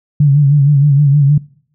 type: tone with vibrato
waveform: sine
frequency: 142.9 Hz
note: D3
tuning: 47 cents flat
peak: -5 dBFS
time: 0.2-1.38 s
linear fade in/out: 5 ms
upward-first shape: sine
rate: 6.4 Hz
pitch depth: 68 cents each way
effects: noise-tail reverb RT60 0.6 s tail -23 dB re dry